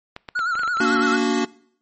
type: clicks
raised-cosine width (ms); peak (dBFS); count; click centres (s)
0.3; -17; 12; 0.164 / 0.288 / 0.392 / 0.554 / 0.594 / 0.634 / 0.677 / 0.771 / 0.806 / 0.902 / 0.954 / 0.993
type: tone with vibrato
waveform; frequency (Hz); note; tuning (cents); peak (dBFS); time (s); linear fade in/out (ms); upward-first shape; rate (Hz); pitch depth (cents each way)
triangle; 1392; F6; -6; -18; 0.35-1.17; 10; sine; 9; 97
type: chord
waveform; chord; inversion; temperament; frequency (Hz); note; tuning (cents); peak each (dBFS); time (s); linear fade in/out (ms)
square; Bb augmented; none; equal with one note detuned; 233.1 / 288.1 / 370; Bb3 / D4 / F#4; 0 / -33 / 0; -23; 0.8-1.45; 5
effects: noise-tail reverb RT60 0.6 s tail -21 dB re dry + MP3 32 kbps